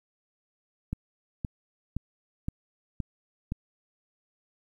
click train, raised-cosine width 5 ms, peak -18 dBFS, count 6, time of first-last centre 0.93-3.521 s, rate 1.93 Hz, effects 10-bit

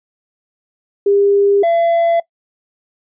sine / triangle tone pair in turn, 401.7 / 675.6 Hz, G4 / E5, +42 / +42 cents, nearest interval major sixth, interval 900 cents, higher second, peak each -9 dBFS, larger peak neither, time 1.06-1.63 / 1.63-2.2 s, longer neither, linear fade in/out 5 ms, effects noise-tail reverb RT60 0.1 s tail -19 dB re dry + resampled to 8000 Hz

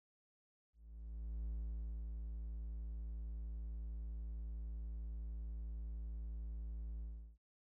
triangle tone with ADSR envelope, 55.4 Hz, A1, 13 cents sharp, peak -37 dBFS, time 0.73-7.38 s, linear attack 730 ms, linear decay 600 ms, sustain -3 dB, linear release 360 ms, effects none

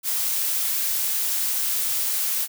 blue noise, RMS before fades -24 dBFS, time 0.03-2.48 s, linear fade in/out 50 ms, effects none

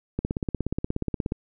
click train, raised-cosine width 3 ms, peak -13 dBFS, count 20, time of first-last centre 0.19-1.321 s, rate 16.8 Hz, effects none

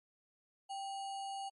sine tone with sample-and-hold, 784 Hz, G5, in tune, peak -39 dBFS, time 0.69-1.5 s, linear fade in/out 20 ms, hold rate 3675 Hz, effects MP3 48 kbps

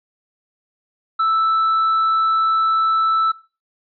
sine tone with tanh clipping, 1318.5 Hz, E6, in tune, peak -15 dBFS, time 1.19-3.32 s, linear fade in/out 10 ms, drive 3 dB, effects noise-tail reverb RT60 0.3 s tail -17 dB re dry + resampled to 11025 Hz

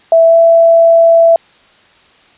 sine tone with pitch glide, 659.3 to 665.8 Hz, E5 to E5, 0 to +17 cents, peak -3 dBFS, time 0.12-1.36 s, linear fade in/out 2 ms, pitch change +17 cents, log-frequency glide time 0.26-0.36 s, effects white hiss -46 dBFS RMS until 2.37 s + resampled to 8000 Hz

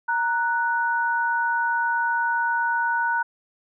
sine tone pair together, 932.3 / 1480 Hz, A#5 / F#6, 0 / 0 cents, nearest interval minor sixth, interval 800 cents, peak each -23 dBFS, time 0.08-3.23 s, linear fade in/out 10 ms, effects none

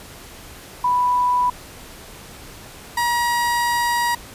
sine / 30% pulse tone pair in turn, 988 / 954.3 Hz, B5 / A#5, 0 / +40 cents, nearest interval minor second, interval 60 cents, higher first, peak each -15 dBFS, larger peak neither, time 0.84-1.5 / 2.97-4.15 s, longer second, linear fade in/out 5 ms, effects pink hiss -40 dBFS RMS until 4.34 s + resampled to 32000 Hz

